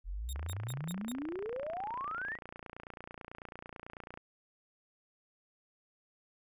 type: exponential sweep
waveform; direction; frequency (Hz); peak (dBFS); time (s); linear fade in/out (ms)
sine; up; 41.2 to 1975.5; -36; 0.04-2.38; 50
type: tone bursts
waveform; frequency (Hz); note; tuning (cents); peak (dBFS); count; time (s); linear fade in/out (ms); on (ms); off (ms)
10% pulse; 3700; A#7; -14; -35; 5; 0.29-1.12; 0; 38; 160
type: click train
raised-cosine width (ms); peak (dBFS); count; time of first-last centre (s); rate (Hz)
0.5; -30; 112; 0.36-4.174; 29.1
effects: resampled to 32000 Hz

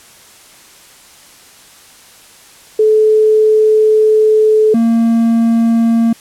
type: tone pair in turn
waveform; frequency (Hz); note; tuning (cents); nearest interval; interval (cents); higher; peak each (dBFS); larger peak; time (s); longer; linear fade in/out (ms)
sine / triangle; 432.4 / 229.6; A4 / A#3; -30 / -26; major seventh; 1096; first; -6; neither; 2.79-4.74 / 4.74-6.13; first; 5
effects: white hiss -41 dBFS RMS until 6.2 s + low-pass 11000 Hz 12 dB/octave

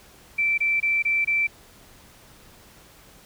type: tone bursts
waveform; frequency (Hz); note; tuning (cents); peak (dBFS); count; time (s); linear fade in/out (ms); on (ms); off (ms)
sine; 2335; D7; -11; -19; 5; 0.38-1.472; 10; 200; 23
effects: pink hiss -51 dBFS RMS until 3.25 s

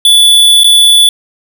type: tone with dropouts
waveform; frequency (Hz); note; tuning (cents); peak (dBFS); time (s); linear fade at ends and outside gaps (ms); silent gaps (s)
square; 3456; A7; -32; -3; 0.05-1.09; 2; 0.635-0.643
effects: 7-bit

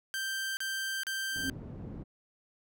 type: tone bursts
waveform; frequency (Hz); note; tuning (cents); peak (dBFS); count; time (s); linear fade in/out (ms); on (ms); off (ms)
sawtooth; 1568; G6; 0; -29; 3; 0.14-1.498; 0; 430; 34
type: tone with exponential growth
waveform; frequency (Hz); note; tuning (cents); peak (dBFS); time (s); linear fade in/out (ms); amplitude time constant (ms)
sine; 267.6; C4; +39; -30; 1.29-1.5; 2; 44
type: low-pass noise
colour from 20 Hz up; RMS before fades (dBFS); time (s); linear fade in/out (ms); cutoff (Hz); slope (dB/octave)
white; -43; 1.35-2.04; 20; 220; 12
effects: none

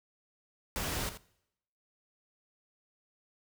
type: noise with echo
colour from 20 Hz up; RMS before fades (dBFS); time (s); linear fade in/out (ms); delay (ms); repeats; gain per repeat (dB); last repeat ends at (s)
pink; -35; 0.76-1.09; 0; 83; 1; -11; 1.173
effects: noise-tail reverb RT60 0.8 s tail -22 dB re dry

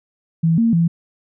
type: tone with pitch steps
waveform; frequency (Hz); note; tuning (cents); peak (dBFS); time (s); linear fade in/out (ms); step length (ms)
sine; 164.1 / 229.5 / 167.8; E3 / A#3 / E3; -8 / -27 / +31; -12; 0.43-0.88; 10; 150
effects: none

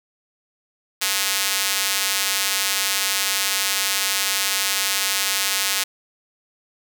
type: tone with high-pass filter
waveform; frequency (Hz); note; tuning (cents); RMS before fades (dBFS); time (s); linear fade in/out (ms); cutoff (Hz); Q
square; 98; G2; 0; -22; 1.01-5.84; 10; 2600; 0.55
effects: none

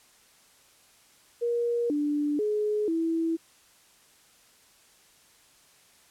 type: tone with pitch steps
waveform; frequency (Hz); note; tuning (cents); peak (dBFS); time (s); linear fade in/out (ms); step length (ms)
sine; 473.9 / 293.9 / 421.8 / 328.2; A#4 / D4 / G#4 / E4; +28 / +1 / +27 / -8; -24; 1.41-3.37; 20; 490
effects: white hiss -59 dBFS RMS until 6.1 s + low-pass 11000 Hz 12 dB/octave

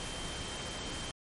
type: tone in noise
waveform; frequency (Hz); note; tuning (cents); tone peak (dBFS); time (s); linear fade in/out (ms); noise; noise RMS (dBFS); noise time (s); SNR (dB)
sine; 3136; G7; 0; -45; 0-1.11; 0; pink; -40; 0-1.11; -8
effects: MP3 48 kbps

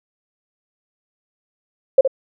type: tone with echo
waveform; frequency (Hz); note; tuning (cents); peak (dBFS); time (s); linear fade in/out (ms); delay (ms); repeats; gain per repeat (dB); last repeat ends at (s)
sine; 533; C5; +32; -5; 1.98-2.01; 5; 67; 1; -8; 2.077
effects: none

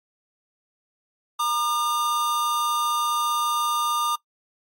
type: tone pair together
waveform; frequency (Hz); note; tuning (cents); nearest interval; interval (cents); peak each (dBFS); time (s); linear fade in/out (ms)
square; 941 / 1206; A#5 / D6; +16 / +46; major third; 430; -29 / -23; 1.39-4.16; 10
effects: noise-tail reverb RT60 0.1 s tail -20 dB re dry + MP3 64 kbps

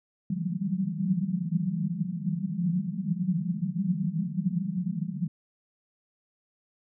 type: band-pass noise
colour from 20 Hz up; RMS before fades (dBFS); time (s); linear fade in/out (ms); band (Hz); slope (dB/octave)
pink; -29; 0.3-5.28; 5; 160 to 200; 96
effects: none

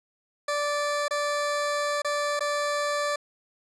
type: tone with dropouts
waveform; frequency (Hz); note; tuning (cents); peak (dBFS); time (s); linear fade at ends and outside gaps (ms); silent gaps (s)
20% pulse; 584; D5; -10; -20; 0.48-3.16; 5; 1.082-1.108 / 2.02-2.046 / 2.394-2.406
effects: resampled to 22050 Hz + 10-bit

